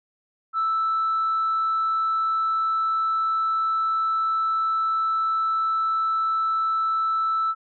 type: tone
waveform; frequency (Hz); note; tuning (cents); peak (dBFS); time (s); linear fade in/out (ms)
sine; 1318.5; E6; 0; -19; 0.53-7.55; 50
effects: tanh soft clip ceiling -17 dBFS